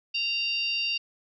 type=harmonic tone; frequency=927 Hz; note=A#5; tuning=10 cents flat; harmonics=3 / 4 / 5 / 6; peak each=-27 / -40 / -31 / -41 dBFS; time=0.14-0.98 s; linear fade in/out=10 ms; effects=none